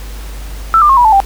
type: tone with pitch steps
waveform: sine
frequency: 1326 / 1195.1 / 1077 / 970.7 / 874.8 / 788.4 Hz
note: E6 / D6 / C6 / B5 / A5 / G5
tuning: +10 / +30 / +50 / -30 / -10 / +10 cents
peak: -4 dBFS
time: 0.74-1.202 s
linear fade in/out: 0 ms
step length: 77 ms
effects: added 50 Hz sine -23 dBFS peak until 1.25 s + pink hiss -34 dBFS RMS until 1.25 s